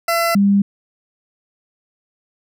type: tone pair in turn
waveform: 20% pulse / sine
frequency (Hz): 675 / 199.93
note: E5 / G3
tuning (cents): +41 / +34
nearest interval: octave + major sixth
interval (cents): 2107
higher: first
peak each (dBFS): -10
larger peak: neither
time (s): 0.08-0.35 / 0.35-0.62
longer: neither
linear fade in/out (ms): 5
effects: none